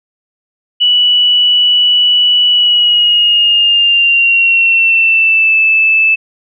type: tone with pitch glide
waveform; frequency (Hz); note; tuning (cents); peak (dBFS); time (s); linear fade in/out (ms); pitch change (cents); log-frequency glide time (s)
sine; 2950 to 2628; F#7 to E7; -6 to -6; -6; 0.8-6.16; 20; -200; 2.49-5.56
effects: none